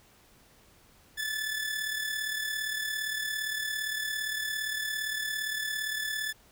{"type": "tone with amplitude modulation", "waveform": "sawtooth", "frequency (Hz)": 1738, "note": "A6", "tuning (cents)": -22, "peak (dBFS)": -25, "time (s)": [1.17, 6.33], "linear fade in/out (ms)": 20, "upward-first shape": "sine", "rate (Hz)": 37.5, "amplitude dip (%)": 50, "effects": ["pink hiss -60 dBFS RMS until 6.51 s"]}